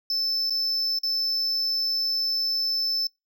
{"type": "tone with dropouts", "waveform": "triangle", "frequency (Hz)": 5274, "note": "E8", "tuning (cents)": 0, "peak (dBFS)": -22, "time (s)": [0.1, 3.07], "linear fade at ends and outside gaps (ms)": 2, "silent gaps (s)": [[0.498, 0.505], [0.988, 1.033]], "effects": ["noise-tail reverb RT60 0.2 s tail -24 dB re dry"]}